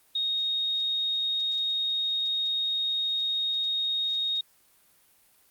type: tone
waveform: sine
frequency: 3729 Hz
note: A#7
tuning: in tune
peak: -25 dBFS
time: 0.15-4.41 s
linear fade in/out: 5 ms
effects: white hiss -62 dBFS RMS until 5.5 s + Opus 32 kbps